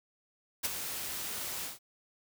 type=noise with ADSR envelope; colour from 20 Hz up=white; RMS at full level=-29 dBFS; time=0.63-1.79 s; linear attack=21 ms; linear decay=21 ms; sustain=-9 dB; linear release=150 ms; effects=none